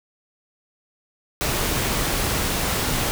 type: noise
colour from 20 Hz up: pink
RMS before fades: -23 dBFS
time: 1.41-3.11 s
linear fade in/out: 0 ms
effects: none